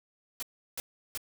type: noise bursts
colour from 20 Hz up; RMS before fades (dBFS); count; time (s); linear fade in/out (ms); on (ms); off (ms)
white; -36; 3; 0.4-1.175; 0; 25; 350
effects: none